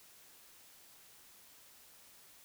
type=silence; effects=white hiss -60 dBFS RMS until 2.44 s